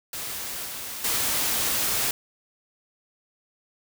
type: noise with level steps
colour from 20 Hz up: white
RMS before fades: -33 / -35 / -25 dBFS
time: 0.13-2.11 s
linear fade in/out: 2 ms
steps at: 0.65 / 1.04 s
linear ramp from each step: 5 ms
effects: none